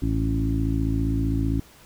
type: harmonic tone with a mistuned harmonic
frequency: 55.3 Hz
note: A1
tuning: 9 cents sharp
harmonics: 1 / 2 / 3 / 4 / 5 / 6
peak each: -25 / -26 / -32 / -36 / -26 / -34 dBFS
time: 0.02-1.6 s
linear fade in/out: 5 ms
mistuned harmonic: 1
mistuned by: +40 cents
effects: pink hiss -51 dBFS RMS until 1.85 s